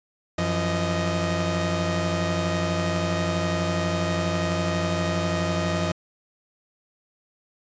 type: tone cluster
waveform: sawtooth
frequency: 91.2 / 170.2 / 623 Hz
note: F#2 / F3 / D#5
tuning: -24 / -44 / +2 cents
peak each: -24 / -22 / -24 dBFS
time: 0.38-5.92 s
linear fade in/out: 5 ms
effects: resampled to 16000 Hz